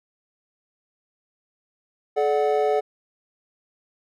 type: chord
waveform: triangle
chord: D major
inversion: second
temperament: equal with one note detuned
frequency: 429.5 / 587.3 / 740 Hz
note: A4 / D5 / F#5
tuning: -42 / 0 / 0 cents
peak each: -19 / -23 / -22 dBFS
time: 2.16-2.81 s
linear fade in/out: 20 ms
effects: none